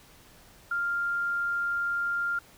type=tone; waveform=sine; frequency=1396.9 Hz; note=F6; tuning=in tune; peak=-26 dBFS; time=0.71-2.39 s; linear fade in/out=5 ms; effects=pink hiss -55 dBFS RMS until 2.57 s